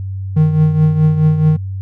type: tone with tremolo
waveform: triangle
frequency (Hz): 155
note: D#3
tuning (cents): -6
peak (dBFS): -4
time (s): 0.36-1.57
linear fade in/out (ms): 10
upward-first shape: triangle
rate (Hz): 4.7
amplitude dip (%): 65
effects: noise-tail reverb RT60 0.1 s tail -24 dB re dry + added 96 Hz sine -20 dBFS peak until 1.81 s

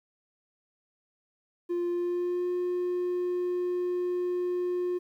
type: tone with pitch glide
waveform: triangle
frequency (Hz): 349.2 to 357.4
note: F4 to F4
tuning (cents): 0 to +40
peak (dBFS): -24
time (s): 1.69-4.99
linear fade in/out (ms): 20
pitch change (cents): +40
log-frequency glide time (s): 1.9-2.5
effects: tanh soft clip ceiling -21 dBFS + 11-bit

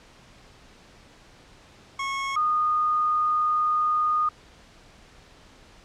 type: tone pair in turn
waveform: 25% pulse / sine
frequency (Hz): 1095 / 1229.1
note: C#6 / D#6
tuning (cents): -22 / -22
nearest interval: major second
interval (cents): 200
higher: second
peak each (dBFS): -23 / -20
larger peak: second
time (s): 1.99-2.36 / 2.36-4.29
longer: second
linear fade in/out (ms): 5
effects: pink hiss -52 dBFS RMS until 5.84 s + low-pass 6000 Hz 12 dB/octave

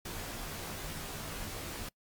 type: noise with comb filter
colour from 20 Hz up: pink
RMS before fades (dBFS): -41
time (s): 0.05-1.89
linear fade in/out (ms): 5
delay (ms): 16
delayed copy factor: -0.85
effects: noise-tail reverb RT60 0.1 s tail -25 dB re dry + Opus 48 kbps

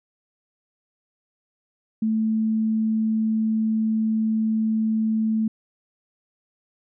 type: tone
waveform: sine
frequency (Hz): 220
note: A3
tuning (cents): 0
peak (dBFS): -19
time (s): 2.02-5.48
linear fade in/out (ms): 5
effects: none

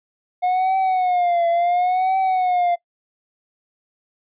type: tone with vibrato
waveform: triangle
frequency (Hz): 721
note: F#5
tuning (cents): -45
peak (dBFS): -14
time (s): 0.42-2.76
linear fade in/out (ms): 20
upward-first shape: triangle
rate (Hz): 0.71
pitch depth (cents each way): 110
effects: noise-tail reverb RT60 0.1 s tail -20 dB re dry + resampled to 8000 Hz

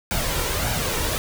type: noise with flanger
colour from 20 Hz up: pink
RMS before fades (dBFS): -24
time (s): 0.11-1.18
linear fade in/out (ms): 0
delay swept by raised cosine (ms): 1.3 to 2.18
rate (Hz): 1.7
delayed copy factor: +0.5
effects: none

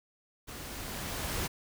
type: noise with level ramp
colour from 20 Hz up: pink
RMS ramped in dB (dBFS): -44 to -33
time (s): 0.47-1.48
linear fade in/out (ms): 20
effects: none

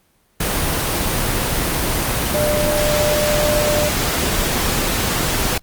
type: tone in noise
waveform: sine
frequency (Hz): 597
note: D5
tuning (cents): +28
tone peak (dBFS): -17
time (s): 2.34-3.89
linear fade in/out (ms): 5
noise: pink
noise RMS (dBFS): -19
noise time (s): 0.4-5.58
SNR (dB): -1
effects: pink hiss -59 dBFS RMS until 5.62 s + Opus 24 kbps

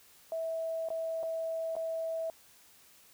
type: tone with dropouts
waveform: sine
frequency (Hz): 652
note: E5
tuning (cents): -19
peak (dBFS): -32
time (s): 0.32-2.3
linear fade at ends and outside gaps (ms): 1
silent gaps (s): 0.887-0.903 / 1.23-1.234 / 1.754-1.765
effects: white hiss -60 dBFS RMS until 3.13 s

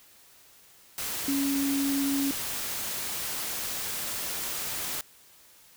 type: tone in noise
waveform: sine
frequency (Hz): 277.2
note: C#4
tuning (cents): 0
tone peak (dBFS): -25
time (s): 1.28-2.31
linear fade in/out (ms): 2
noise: white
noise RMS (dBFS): -33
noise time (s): 0.98-5.01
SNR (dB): +5
effects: white hiss -56 dBFS RMS until 5.76 s

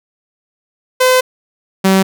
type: tone pair in turn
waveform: sawtooth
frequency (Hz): 511 / 191.41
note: C5 / G3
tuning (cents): -41 / -41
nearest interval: octave + perfect fourth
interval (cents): 1700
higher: first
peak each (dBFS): -4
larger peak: neither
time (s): 1-1.21 / 1.84-2.03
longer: first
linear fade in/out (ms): 10
effects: none

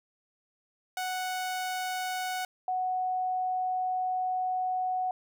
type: tone pair in turn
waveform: sawtooth / sine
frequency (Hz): 740 / 740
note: F#5 / F#5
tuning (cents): 0 / 0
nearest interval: unison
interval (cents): 0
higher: neither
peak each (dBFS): -27 / -27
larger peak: neither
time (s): 0.97-2.45 / 2.68-5.11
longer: second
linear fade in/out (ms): 2
effects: none

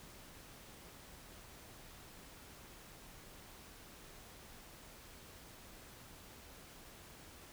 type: silence
effects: pink hiss -56 dBFS RMS until 7.52 s

